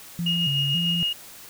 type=tone with vibrato; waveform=sine; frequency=155.2 Hz; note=D#3; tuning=4 cents flat; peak=-24 dBFS; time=0.19-1.03 s; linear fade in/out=0 ms; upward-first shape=square; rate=1.8 Hz; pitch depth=170 cents each way
type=tone with tremolo; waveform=sine; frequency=2860 Hz; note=F7; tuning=41 cents sharp; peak=-20 dBFS; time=0.26-1.13 s; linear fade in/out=5 ms; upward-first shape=triangle; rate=6.7 Hz; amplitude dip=40%
effects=tanh soft clip ceiling -12 dBFS + white hiss -44 dBFS RMS until 1.49 s